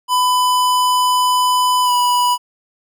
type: tone with pitch glide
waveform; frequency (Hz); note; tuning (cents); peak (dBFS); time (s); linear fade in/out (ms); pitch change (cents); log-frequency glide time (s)
square; 1000 to 982.8; B5 to B5; +21 to -9; -13; 0.08-2.38; 50; -30; 1.84-1.92
effects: none